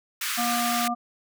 pink high-pass noise, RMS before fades -29 dBFS, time 0.21-0.88 s, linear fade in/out 5 ms, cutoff 1200 Hz, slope 48 dB/octave
harmonic tone, 238.7 Hz, A#3, 41 cents sharp, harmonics 1 / 3 / 5, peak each -29 / -27 / -30 dBFS, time 0.37-0.95 s, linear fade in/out 20 ms
effects none

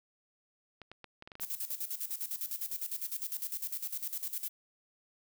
clicks, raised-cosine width 0.3 ms, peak -31 dBFS, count 9, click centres 0.817 / 0.916 / 1.043 / 1.224 / 1.275 / 1.318 / 1.354 / 1.398 / 1.435 s
violet noise with tremolo, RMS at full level -36 dBFS, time 1.4-4.49 s, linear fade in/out 20 ms, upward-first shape square, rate 9.9 Hz, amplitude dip 75%
effects none

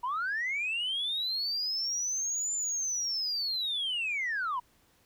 sine linear two-way sweep, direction up then down, 940 to 7170 to 940 Hz, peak -28 dBFS, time 0.03-4.6 s, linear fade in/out 10 ms, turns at 2.54 s, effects tanh soft clip ceiling -26 dBFS + pink hiss -66 dBFS RMS until 5.05 s

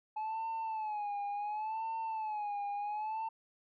sine tone with vibrato, 855 Hz, A5, 50 cents flat, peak -32 dBFS, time 0.16-3.29 s, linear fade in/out 10 ms, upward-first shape sine, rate 0.7 Hz, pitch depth 91 cents each way, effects tanh soft clip ceiling -34 dBFS

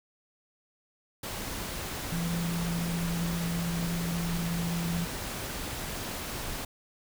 sine tone in noise, 169.8 Hz, F3, 48 cents flat, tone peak -29 dBFS, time 2.12-5.05 s, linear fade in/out 5 ms, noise pink, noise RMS -36 dBFS, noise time 1.23-6.65 s, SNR +4 dB, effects none

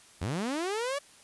sawtooth linear sweep, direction up, 73.42 to 583 Hz, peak -26 dBFS, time 0.21-0.99 s, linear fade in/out 10 ms, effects white hiss -56 dBFS RMS until 1.23 s + resampled to 24000 Hz

